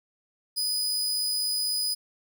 sawtooth tone with amplitude modulation, 4978 Hz, D#8, in tune, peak -21 dBFS, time 0.56-1.95 s, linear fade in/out 20 ms, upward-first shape sine, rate 100 Hz, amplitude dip 35%, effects none

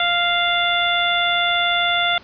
harmonic tone, 697 Hz, F5, 4 cents flat, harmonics 1 / 2 / 3 / 4 / 5, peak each -22 / -22 / -23 / -27 / -21 dBFS, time 0-2.18 s, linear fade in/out 2 ms, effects pink hiss -45 dBFS RMS until 2.23 s + resampled to 11025 Hz

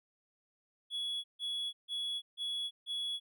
triangle tone bursts, 3375 Hz, G#7, 27 cents sharp, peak -33 dBFS, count 5, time 0.9-3.2 s, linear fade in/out 50 ms, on 340 ms, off 150 ms, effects none

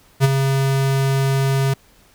square tone with ADSR envelope, 135.7 Hz, C#3, 36 cents flat, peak -9 dBFS, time 0.2-1.74 s, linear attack 43 ms, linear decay 25 ms, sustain -7 dB, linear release 9 ms, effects pink hiss -53 dBFS RMS until 2.14 s

